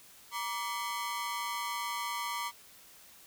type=ring-modulated tone; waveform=sawtooth; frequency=1058 Hz; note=C6; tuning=19 cents sharp; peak=-27 dBFS; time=0.31-2.52 s; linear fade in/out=50 ms; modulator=107 Hz; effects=white hiss -56 dBFS RMS until 3.26 s